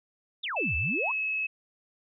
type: exponential two-way sweep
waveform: sine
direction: down then up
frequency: 3951 to 67 to 1146 Hz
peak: -30 dBFS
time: 0.43-1.12 s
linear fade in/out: 10 ms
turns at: 0.76 s
type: tone with pitch glide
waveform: sine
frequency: 2633 to 2582 Hz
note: E7 to E7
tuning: -3 to -37 cents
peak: -27 dBFS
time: 0.56-1.47 s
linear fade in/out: 10 ms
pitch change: -34 cents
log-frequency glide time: 0.89-1.04 s
effects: none